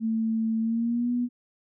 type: tone with pitch glide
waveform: sine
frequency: 223.4 to 243.6 Hz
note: A3 to B3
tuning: +27 to -24 cents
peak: -23 dBFS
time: 0-1.29 s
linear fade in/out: 50 ms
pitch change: +149 cents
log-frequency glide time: 0.6-1.11 s
effects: none